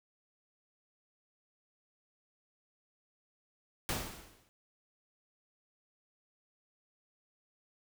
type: noise with exponential decay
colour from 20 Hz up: pink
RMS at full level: -32 dBFS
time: 3.89-4.49 s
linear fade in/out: 0 ms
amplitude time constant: 130 ms
effects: none